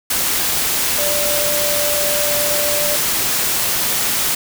sine tone in noise, 587.3 Hz, D5, in tune, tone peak -21 dBFS, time 0.98-2.96 s, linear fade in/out 5 ms, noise white, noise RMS -18 dBFS, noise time 0.1-4.35 s, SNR -6 dB, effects none

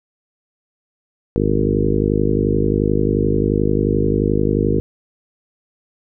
harmonic tone with a mistuned harmonic, 51.4 Hz, G#1, 17 cents flat, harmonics 1 / 2 / 3 / 4 / 5 / 6 / 7 / 8 / 9, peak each -23 / -23 / -23 / -23 / -23 / -23 / -23 / -23 / -23 dBFS, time 1.36-4.8 s, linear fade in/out 0 ms, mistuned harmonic 2, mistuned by +22 cents, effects none

